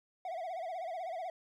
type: tone with vibrato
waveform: triangle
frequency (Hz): 698.5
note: F5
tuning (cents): 0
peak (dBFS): -35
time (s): 0.25-1.3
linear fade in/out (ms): 2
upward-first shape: sine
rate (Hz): 16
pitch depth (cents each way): 140
effects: none